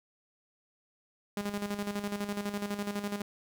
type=tone with tremolo; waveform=sawtooth; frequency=203.9 Hz; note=G#3; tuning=32 cents flat; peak=-27 dBFS; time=1.37-3.22 s; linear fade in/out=2 ms; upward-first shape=square; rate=12 Hz; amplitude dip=60%; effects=none